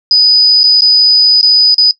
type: tone with dropouts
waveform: sine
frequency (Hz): 4978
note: D#8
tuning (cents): 0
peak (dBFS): -3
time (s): 0.11-1.91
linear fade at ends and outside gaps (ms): 1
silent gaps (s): 0.633-0.64 / 0.808-0.82 / 1.412-1.429 / 1.744-1.781
effects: noise-tail reverb RT60 0.1 s tail -20 dB re dry